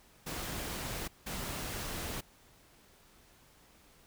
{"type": "noise bursts at uneven times", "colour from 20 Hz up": "pink", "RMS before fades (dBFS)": -39, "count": 2, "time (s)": [[0.26, 1.08], [1.26, 2.21]], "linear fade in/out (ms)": 10, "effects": ["pink hiss -62 dBFS RMS until 4.06 s"]}